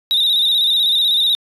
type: tone with vibrato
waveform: sine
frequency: 3729 Hz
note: A#7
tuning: in tune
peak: -10 dBFS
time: 0.11-1.35 s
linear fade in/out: 0 ms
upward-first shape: square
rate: 16 Hz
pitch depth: 51 cents each way
effects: tanh soft clip ceiling -11 dBFS